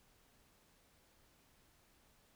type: silence
effects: pink hiss -70 dBFS RMS until 2.35 s